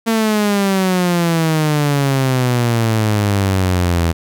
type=exponential sweep; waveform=sawtooth; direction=down; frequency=228.3 to 82.41 Hz; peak=-9 dBFS; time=0.06-4.13 s; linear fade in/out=20 ms; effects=none